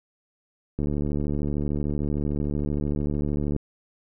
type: click train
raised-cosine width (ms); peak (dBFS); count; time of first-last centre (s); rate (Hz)
3; -15; 204; 0.79-3.563; 73.2
effects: none